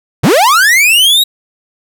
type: linear sweep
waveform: 45% pulse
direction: up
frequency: 85.1 to 3870 Hz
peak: -5 dBFS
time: 0.23-1.24 s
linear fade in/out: 10 ms
effects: none